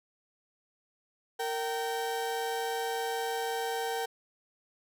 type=tone pair together; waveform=35% pulse; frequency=460.9 / 775.1 Hz; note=A#4 / G5; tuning=-20 / -20 cents; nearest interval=major sixth; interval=900 cents; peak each=-32 / -32 dBFS; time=1.39-4.06 s; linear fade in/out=10 ms; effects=none